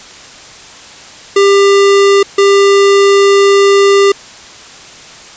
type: tone bursts at uneven times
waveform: square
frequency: 397.9 Hz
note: G4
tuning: 26 cents sharp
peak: -5 dBFS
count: 2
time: 1.36-2.23 / 2.38-4.12 s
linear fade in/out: 5 ms
effects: white hiss -33 dBFS RMS until 5.36 s + resampled to 16000 Hz